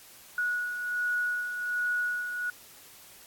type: beating tone pair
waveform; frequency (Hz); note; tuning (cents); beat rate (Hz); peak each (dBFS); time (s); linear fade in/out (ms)
sine; 1460 / 1461.3; F#6 / F#6; -24 / -22; 1.3; -37 / -28; 0.38-2.5; 2
effects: white hiss -52 dBFS RMS until 3.26 s + AAC 64 kbps